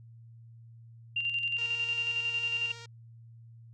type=tone with tremolo; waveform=sine; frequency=2782 Hz; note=F7; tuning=7 cents flat; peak=-27 dBFS; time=1.16-2.72 s; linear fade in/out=5 ms; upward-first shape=square; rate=11 Hz; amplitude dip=45%
type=tone with vibrato; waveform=5% pulse; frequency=466.2 Hz; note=A#4; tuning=in tune; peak=-34 dBFS; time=1.58-2.86 s; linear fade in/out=5 ms; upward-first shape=square; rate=17 Hz; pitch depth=12 cents each way
effects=added 115 Hz sine -49 dBFS peak until 3.73 s + resampled to 22050 Hz